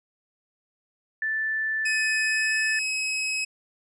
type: tone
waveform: sine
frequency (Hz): 1760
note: A6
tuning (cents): 0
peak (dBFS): -24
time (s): 1.22-2.79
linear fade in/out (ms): 2
type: tone with pitch glide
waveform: sawtooth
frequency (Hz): 2533 to 2555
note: D#7 to D#7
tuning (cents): +30 to +45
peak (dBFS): -22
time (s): 1.85-3.45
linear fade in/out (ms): 10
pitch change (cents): +15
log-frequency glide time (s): 2.24-2.56
effects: resampled to 24000 Hz